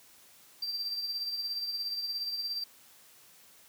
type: tone with tremolo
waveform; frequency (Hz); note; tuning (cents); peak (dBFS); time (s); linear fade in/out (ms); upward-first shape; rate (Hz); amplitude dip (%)
triangle; 4699; D8; 0; -29; 0.62-2.64; 5; triangle; 17; 55
effects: white hiss -58 dBFS RMS until 3.68 s + high-pass 80 Hz 12 dB/octave